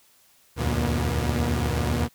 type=tone cluster; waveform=sawtooth; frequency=74.2 / 82.4 / 91.9 / 119.1 / 239.9 Hz; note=D2 / E2 / F#2 / A#2 / A#3; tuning=+18 / 0 / -11 / +38 / +50 cents; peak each=-22 / -28 / -28 / -24 / -27 dBFS; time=0.56-2.09 s; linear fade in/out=50 ms; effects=white hiss -59 dBFS RMS until 2.14 s